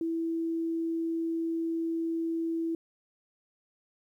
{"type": "tone", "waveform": "sine", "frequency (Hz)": 329.6, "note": "E4", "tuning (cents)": 0, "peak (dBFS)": -28, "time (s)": [0.01, 2.75], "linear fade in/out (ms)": 2, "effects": ["11-bit"]}